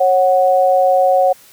sine tone pair together, 547.3 / 740 Hz, C#5 / F#5, -22 / 0 cents, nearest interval perfect fourth, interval 522 cents, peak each -12 dBFS, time 0-1.33 s, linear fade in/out 10 ms, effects white hiss -45 dBFS RMS until 1.52 s

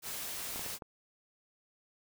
white noise, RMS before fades -40 dBFS, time 0.02-0.79 s, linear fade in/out 50 ms
clicks, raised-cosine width 1 ms, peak -30 dBFS, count 4, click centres 0.56 / 0.594 / 0.663 / 0.822 s
effects none

